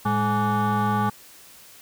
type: tone with frequency modulation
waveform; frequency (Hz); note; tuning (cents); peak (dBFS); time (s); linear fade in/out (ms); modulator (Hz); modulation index
sine; 523.3; C5; 0; -17; 0.05-1.1; 10; 317; 2.3
effects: tanh soft clip ceiling -18 dBFS + white hiss -48 dBFS RMS until 1.81 s